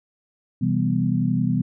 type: chord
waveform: sine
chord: C major seventh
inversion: none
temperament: equal with one note detuned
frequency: 127.75 / 164.81 / 196 / 246.9 Hz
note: C3 / E3 / G3 / B3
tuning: -41 / 0 / 0 / 0 cents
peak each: -24 dBFS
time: 0.61-1.62 s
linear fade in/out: 10 ms
effects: none